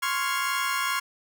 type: chord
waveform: 30% pulse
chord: Db major seventh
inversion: third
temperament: equal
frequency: 1046.5 / 1108.7 / 1396.9 / 1661.2 Hz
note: C6 / Db6 / F6 / Ab6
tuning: 0 / 0 / 0 / 0 cents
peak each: -27 / -28 / -28 / -30 dBFS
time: 0.02-1 s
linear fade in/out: 10 ms
effects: none